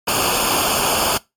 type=noise with comb filter; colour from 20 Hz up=pink; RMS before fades=-18 dBFS; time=0.07-1.18 s; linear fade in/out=10 ms; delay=0.51 ms; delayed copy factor=-0.85; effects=noise-tail reverb RT60 0.2 s tail -21 dB re dry + MP3 64 kbps